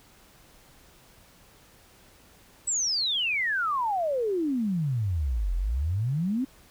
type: exponential two-way sweep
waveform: sine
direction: down then up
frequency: 8040 to 41.2 to 275.2 Hz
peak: -24 dBFS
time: 2.67-6.45 s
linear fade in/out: 10 ms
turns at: 5.55 s
effects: pink hiss -56 dBFS RMS until 6.7 s